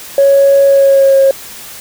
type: tone with pitch glide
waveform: sine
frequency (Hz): 554.4 to 541.7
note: C#5 to C#5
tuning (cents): 0 to -40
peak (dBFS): -3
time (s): 0.18-1.31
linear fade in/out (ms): 2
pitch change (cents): -40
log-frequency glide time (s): 0.65-1.19
effects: tanh soft clip ceiling 0 dBFS + white hiss -30 dBFS RMS until 1.8 s